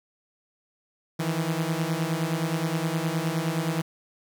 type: beating tone pair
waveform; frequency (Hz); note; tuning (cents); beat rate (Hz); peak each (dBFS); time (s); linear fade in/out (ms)
sawtooth; 157.7 / 167.3; D#3 / E3; +24 / +26; 9.6; -24; 1.19-3.82; 10
effects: 9-bit